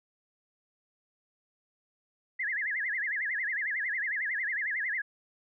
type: tone with vibrato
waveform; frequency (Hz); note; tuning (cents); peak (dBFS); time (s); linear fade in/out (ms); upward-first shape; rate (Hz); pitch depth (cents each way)
sine; 1864.7; A#6; 0; -29; 2.39-5.02; 10; sine; 11; 220
effects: none